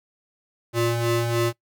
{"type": "ring-modulated tone", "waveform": "30% pulse", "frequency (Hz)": 234.6, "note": "A#3", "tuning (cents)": 11, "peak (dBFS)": -15, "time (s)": [0.73, 1.53], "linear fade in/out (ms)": 50, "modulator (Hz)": 119, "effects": ["noise-tail reverb RT60 0.1 s tail -20 dB re dry"]}